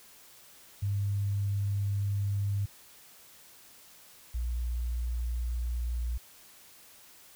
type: tone pair in turn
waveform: sine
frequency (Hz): 100.4 / 59.58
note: G2 / A#1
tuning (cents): +42 / +38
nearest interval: major sixth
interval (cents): 904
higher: first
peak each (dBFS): -27 / -29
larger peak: first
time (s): 0.82-2.66 / 4.34-6.18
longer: neither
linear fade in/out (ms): 10
effects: white hiss -55 dBFS RMS until 7.35 s